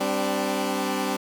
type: chord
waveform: 15% pulse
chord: G suspended fourth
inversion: none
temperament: equal with one note detuned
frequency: 196 / 258 / 293.7 Hz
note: G3 / C4 / D4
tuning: 0 / -24 / 0 cents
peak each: -22 dBFS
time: 0-1.17 s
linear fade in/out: 10 ms
effects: none